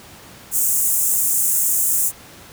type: high-pass noise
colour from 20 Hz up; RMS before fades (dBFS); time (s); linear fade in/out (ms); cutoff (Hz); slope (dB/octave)
pink; -18; 0.51-2.12; 50; 7000; 48
effects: pink hiss -42 dBFS RMS until 2.52 s + high-pass 60 Hz 12 dB/octave